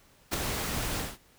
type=noise with ADSR envelope; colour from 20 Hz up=pink; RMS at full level=-26 dBFS; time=0.31-1.18 s; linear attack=29 ms; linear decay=6 ms; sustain=-6 dB; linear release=210 ms; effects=pink hiss -61 dBFS RMS until 1.38 s